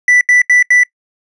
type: tone bursts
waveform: triangle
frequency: 1975.5 Hz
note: B6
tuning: in tune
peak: -4 dBFS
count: 4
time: 0.08-0.834 s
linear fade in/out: 2 ms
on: 130 ms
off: 78 ms
effects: noise-tail reverb RT60 0.1 s tail -24 dB re dry + resampled to 24000 Hz